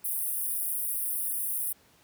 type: high-pass noise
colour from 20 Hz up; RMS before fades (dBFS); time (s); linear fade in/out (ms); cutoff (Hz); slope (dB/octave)
pink; -31; 0.04-1.73; 10; 9200; 96
effects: pink hiss -61 dBFS RMS until 2.03 s + high-pass 80 Hz 12 dB/octave